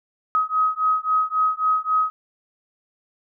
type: beating tone pair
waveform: sine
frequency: 1264 / 1267.7 Hz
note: D#6 / D#6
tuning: +27 / +32 cents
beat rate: 3.7 Hz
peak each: -21 dBFS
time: 0.35-2.1 s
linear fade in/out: 0 ms
effects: none